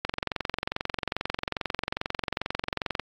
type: click train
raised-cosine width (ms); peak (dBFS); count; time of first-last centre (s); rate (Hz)
0.3; -11; 67; 0.05-2.996; 22.4
effects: AAC 64 kbps